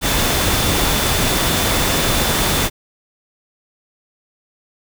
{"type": "tone in noise", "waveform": "sine", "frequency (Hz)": 3520, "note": "A7", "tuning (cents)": 0, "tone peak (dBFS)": -27, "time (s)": [0.01, 2.7], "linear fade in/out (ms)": 50, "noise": "pink", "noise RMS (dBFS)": -17, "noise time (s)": [0.01, 2.7], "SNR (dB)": -13, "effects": []}